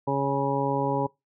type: harmonic tone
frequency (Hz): 138.59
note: C#3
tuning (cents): 0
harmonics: 1 / 2 / 3 / 4 / 6 / 7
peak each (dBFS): -30 / -30 / -30 / -30 / -30 / -30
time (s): 0.07-1.07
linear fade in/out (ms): 10
effects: noise-tail reverb RT60 0.2 s tail -23 dB re dry